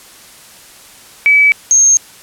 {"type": "tone pair in turn", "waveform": "sine", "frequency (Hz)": [2291, 6428], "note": ["D7", "G8"], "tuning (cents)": [-44, 43], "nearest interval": "octave + tritone", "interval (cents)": 1787, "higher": "second", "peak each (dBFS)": -5, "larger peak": "neither", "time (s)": [[1.26, 1.52], [1.71, 1.97]], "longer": "neither", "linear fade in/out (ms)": 0, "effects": ["white hiss -39 dBFS RMS until 2.22 s", "low-pass 12000 Hz 12 dB/octave"]}